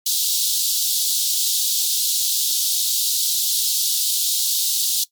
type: high-pass noise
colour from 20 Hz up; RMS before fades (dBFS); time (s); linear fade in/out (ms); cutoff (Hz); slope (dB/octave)
pink; -20; 0.06-5.04; 5; 3500; 48
effects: noise-tail reverb RT60 0.1 s tail -19 dB re dry + MP3 96 kbps